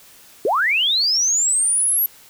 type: linear sweep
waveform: sine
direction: up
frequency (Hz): 353.3 to 11840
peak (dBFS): -15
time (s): 0.45-2.06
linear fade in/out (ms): 2
effects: white hiss -47 dBFS RMS until 2.29 s